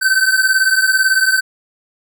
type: beating tone pair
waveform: square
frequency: 1531 / 1549 Hz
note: G6 / G6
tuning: -41 / -21 cents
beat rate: 18 Hz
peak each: -14 / -16 dBFS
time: 0.01-1.41 s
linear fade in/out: 20 ms
effects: none